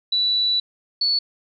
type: tone pair in turn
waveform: sine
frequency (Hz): 3951 / 4435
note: B7 / C#8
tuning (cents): 0 / 0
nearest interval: major second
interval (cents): 200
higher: second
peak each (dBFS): -17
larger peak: neither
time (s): 0.12-0.6 / 1.01-1.19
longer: first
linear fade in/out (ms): 5
effects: none